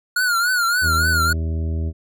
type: tone with vibrato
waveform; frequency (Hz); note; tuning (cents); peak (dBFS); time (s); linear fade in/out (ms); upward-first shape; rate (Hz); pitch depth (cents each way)
square; 1434; F6; +45; -17; 0.16-1.33; 5; triangle; 3.5; 110
type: harmonic tone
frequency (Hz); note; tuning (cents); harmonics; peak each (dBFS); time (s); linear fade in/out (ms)
80.7; E2; -36; 1 / 2 / 3 / 4 / 5 / 7 / 8; -20 / -32 / -34 / -37 / -38 / -44 / -46; 0.81-1.93; 50
effects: none